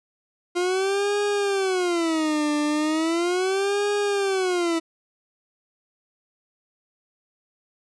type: tone with vibrato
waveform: 40% pulse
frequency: 349.2 Hz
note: F4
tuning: in tune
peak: -20 dBFS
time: 0.55-4.8 s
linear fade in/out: 20 ms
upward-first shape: sine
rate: 0.37 Hz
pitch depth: 280 cents each way
effects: resampled to 22050 Hz